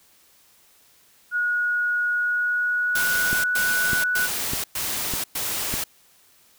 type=tone with pitch glide; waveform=sine; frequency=1450 to 1478.8 Hz; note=F#6 to F#6; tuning=-35 to -1 cents; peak=-20 dBFS; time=1.31-4.29 s; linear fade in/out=50 ms; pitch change=+34 cents; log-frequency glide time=2.13-3.67 s
type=noise bursts; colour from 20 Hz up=white; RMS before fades=-27 dBFS; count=5; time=2.95-5.84 s; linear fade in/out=5 ms; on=490 ms; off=110 ms
type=click train; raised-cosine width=3 ms; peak=-16 dBFS; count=5; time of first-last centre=3.33-5.74 s; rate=1.66 Hz
effects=white hiss -57 dBFS RMS until 6.58 s

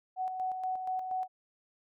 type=tone with tremolo; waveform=sine; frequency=746 Hz; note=F#5; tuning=14 cents sharp; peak=-30 dBFS; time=0.16-1.28 s; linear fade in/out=50 ms; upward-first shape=square; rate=4.2 Hz; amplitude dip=45%; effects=none

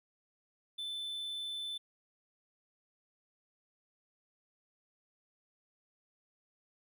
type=tone; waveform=triangle; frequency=3522 Hz; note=A7; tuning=1 cent sharp; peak=-36 dBFS; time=0.78-1.78 s; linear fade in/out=10 ms; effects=none

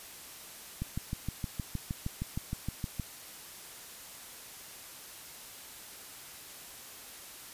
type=click train; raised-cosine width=5 ms; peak=-21 dBFS; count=15; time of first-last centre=0.82-2.997 s; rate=6.43 Hz; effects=white hiss -48 dBFS RMS until 7.53 s + resampled to 32000 Hz

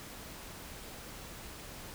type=silence; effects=pink hiss -47 dBFS RMS until 1.94 s

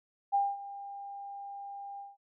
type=tone with ADSR envelope; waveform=sine; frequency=800 Hz; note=G5; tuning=35 cents sharp; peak=-23 dBFS; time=0.32-2.17 s; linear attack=26 ms; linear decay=220 ms; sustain=-17 dB; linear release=180 ms; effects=none

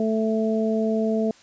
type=harmonic tone; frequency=220.2 Hz; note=A3; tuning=2 cents sharp; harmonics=1 / 2 / 3; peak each=-22 / -25 / -27 dBFS; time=0-1.31 s; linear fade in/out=2 ms; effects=white hiss -53 dBFS RMS until 1.42 s + resampled to 16000 Hz

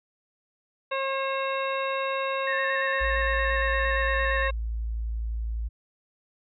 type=harmonic tone; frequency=539 Hz; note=C#5; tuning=49 cents flat; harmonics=1 / 2 / 3 / 4 / 5 / 7; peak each=-29 / -30 / -36 / -38 / -35 / -40 dBFS; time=0.91-4.51 s; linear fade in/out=10 ms
type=tone with vibrato; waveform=sine; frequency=1815 Hz; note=A#6; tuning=47 cents flat; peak=-27 dBFS; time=2.47-4.48 s; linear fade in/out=5 ms; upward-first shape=square; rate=8.7 Hz; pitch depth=33 cents each way
type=tone; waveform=sine; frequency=55.9 Hz; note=A1; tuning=28 cents sharp; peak=-27 dBFS; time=3-5.69 s; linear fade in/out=20 ms
effects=none

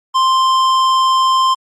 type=tone with tanh clipping; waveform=sine; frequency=1046.5 Hz; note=C6; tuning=in tune; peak=-12 dBFS; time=0.14-1.55 s; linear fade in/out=20 ms; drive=16 dB; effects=low-pass 8000 Hz 12 dB/octave + Opus 48 kbps

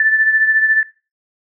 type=beating tone pair; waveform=sine; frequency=1758 / 1772 Hz; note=A6 / A6; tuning=-2 / +12 cents; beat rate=14 Hz; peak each=-11 / -20 dBFS; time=0-0.83 s; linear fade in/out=2 ms; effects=noise-tail reverb RT60 0.3 s tail -17 dB re dry

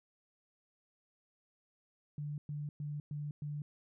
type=tone bursts; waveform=sine; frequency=147.3 Hz; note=D3; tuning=6 cents sharp; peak=-37 dBFS; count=5; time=2.18-3.62 s; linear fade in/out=2 ms; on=200 ms; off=110 ms; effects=none

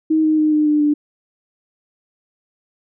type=tone with pitch steps; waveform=sine; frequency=315 / 311 / 307.1 / 303.2 / 299.4 / 295.6 Hz; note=D#4 / D#4 / D#4 / D#4 / D4 / D4; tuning=+21 / -1 / -23 / -45 / +33 / +11 cents; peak=-12 dBFS; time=0.1-0.94 s; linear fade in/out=10 ms; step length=140 ms; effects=none

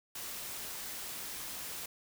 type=noise; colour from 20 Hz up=white; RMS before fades=-42 dBFS; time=0.15-1.86 s; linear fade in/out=5 ms; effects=none

